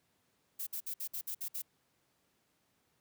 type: noise bursts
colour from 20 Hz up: violet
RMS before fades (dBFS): -39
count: 8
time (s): 0.59-1.621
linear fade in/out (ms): 10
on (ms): 79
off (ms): 57
effects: pink hiss -75 dBFS RMS until 3 s + high-pass 100 Hz 12 dB/octave